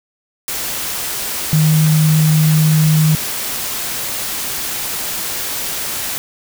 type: tone in noise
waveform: sine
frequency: 155.56 Hz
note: D#3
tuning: in tune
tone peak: -9 dBFS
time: 1.53-3.15 s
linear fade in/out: 0 ms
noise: white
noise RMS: -22 dBFS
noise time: 0.48-6.18 s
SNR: +10 dB
effects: none